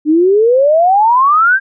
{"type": "exponential sweep", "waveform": "sine", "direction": "up", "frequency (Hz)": [293.7, 1621], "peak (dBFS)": -6, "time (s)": [0.05, 1.6], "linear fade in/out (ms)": 50, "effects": []}